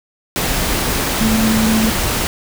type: tone in noise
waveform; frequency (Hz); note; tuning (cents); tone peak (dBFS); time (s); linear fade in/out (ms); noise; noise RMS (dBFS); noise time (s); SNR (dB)
sine; 220.4; A3; +3; -13; 1.21-1.9; 0; pink; -18; 0.36-2.27; +2
effects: none